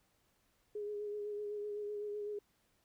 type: tone with vibrato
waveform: sine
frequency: 415.3 Hz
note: G#4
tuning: in tune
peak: -38 dBFS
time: 0.75-2.39 s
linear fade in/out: 5 ms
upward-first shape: sine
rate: 7.9 Hz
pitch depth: 24 cents each way
effects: pink hiss -75 dBFS RMS until 2.84 s